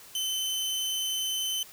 sawtooth tone, 3055 Hz, G7, 45 cents flat, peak -25 dBFS, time 0.15-1.63 s, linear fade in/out 2 ms, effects white hiss -50 dBFS RMS until 1.72 s

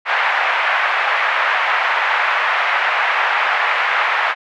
white band-pass noise, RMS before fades -17 dBFS, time 0.05-4.35 s, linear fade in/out 50 ms, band 710 to 2200 Hz, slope 24 dB/octave, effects none

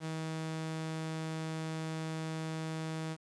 sawtooth tone, 159.5 Hz, D#3, 43 cents sharp, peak -32 dBFS, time 0-3.17 s, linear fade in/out 50 ms, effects resampled to 22050 Hz + 10-bit

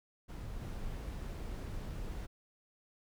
brown noise with level steps, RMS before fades -43 / -41 dBFS, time 0.28-2.27 s, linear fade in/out 20 ms, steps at 0.61 s, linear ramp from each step 10 ms, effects none

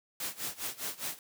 white noise with tremolo, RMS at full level -35 dBFS, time 0.2-1.19 s, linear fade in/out 2 ms, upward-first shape sine, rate 4.9 Hz, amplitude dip 90%, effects high-pass 100 Hz 12 dB/octave

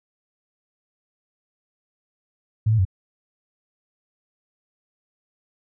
sine tone with pitch steps, 108.9 / 111.5 / 93.5 Hz, A2 / A2 / F#2, -17 / +23 / +19 cents, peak -15 dBFS, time 2.66-2.852 s, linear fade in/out 10 ms, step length 64 ms, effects none

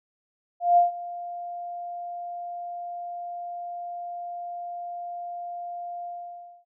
sine tone with ADSR envelope, 700 Hz, F5, 4 cents sharp, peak -13 dBFS, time 0.6-6.65 s, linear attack 170 ms, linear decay 140 ms, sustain -19 dB, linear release 600 ms, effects none

